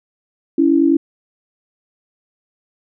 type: tone pair together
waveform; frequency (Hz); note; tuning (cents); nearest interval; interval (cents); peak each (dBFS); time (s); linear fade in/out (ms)
sine; 279.9 / 329.8; C#4 / E4; +17 / +1; minor third; 284; -13; 0.58-0.97; 5
effects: none